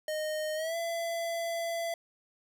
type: tone with pitch glide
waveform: square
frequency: 617 to 672.8 Hz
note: D#5 to E5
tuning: -15 to +35 cents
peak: -32 dBFS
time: 0.08-1.94 s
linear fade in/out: 2 ms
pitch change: +150 cents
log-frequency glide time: 0.55-0.76 s
effects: none